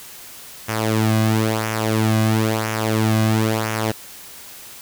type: tone with flanger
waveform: sawtooth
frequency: 109.9 Hz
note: A2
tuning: 2 cents flat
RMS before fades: -19 dBFS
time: 0.68-3.92 s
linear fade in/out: 10 ms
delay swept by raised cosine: 0.23 to 2.23 ms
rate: 0.99 Hz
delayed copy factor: -0.65
effects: white hiss -39 dBFS RMS until 4.81 s